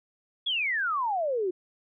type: exponential sweep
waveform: sine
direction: down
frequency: 3453 to 349.2 Hz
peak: -25 dBFS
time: 0.46-1.51 s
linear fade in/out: 10 ms
effects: none